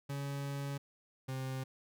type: tone pair in turn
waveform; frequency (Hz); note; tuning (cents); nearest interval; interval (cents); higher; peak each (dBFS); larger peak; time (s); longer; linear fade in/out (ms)
40% pulse; 140.3 / 131.57; C#3 / C3; +21 / +10; minor second; 111; first; -36 / -36; neither; 0.09-0.78 / 1.28-1.64; first; 10
effects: none